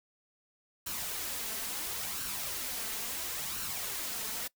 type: noise with flanger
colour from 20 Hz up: white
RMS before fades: -37 dBFS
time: 0.86-4.48 s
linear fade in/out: 10 ms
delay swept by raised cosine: 0.7 to 4.6 ms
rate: 0.73 Hz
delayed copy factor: +0.5
effects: noise-tail reverb RT60 0.1 s tail -22 dB re dry